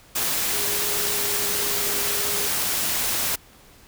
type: tone in noise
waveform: sine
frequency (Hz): 410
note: G#4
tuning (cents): -22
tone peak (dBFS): -34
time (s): 0.53-2.48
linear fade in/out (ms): 10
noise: white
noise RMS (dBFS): -24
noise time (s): 0.15-3.36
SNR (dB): -13
effects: pink hiss -51 dBFS RMS until 3.87 s